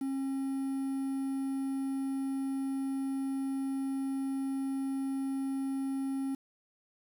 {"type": "tone with quantisation", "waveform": "triangle", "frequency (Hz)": 270, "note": "C#4", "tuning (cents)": -45, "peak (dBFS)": -29, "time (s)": [0.01, 6.35], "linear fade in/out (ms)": 5, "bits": 9, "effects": []}